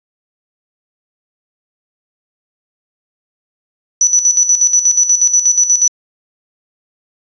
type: tone with tremolo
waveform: sine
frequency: 5940 Hz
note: F#8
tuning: 6 cents sharp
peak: -6 dBFS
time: 4.01-5.88 s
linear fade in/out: 2 ms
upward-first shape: square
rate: 8.3 Hz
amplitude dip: 65%
effects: resampled to 16000 Hz